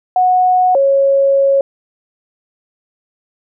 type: tone pair in turn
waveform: sine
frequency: 734 / 549.9 Hz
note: F#5 / C#5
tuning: -14 / -14 cents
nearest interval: perfect fourth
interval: 500 cents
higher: first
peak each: -8 dBFS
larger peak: neither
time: 0.16-0.75 / 0.75-1.61 s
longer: second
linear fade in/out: 2 ms
effects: none